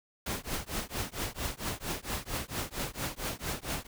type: noise with tremolo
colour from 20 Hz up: pink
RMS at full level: -32 dBFS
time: 0.26-3.87 s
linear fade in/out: 5 ms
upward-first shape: triangle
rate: 4.4 Hz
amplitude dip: 100%
effects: none